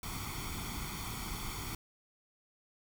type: noise with comb filter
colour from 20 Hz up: pink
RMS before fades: -40 dBFS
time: 0.03-1.75 s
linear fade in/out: 2 ms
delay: 0.89 ms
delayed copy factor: +0.8
effects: none